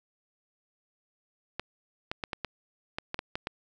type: clicks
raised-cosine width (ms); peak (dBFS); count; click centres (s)
0.3; -16; 10; 1.596 / 2.115 / 2.238 / 2.332 / 2.447 / 2.985 / 3.144 / 3.191 / 3.355 / 3.471
effects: none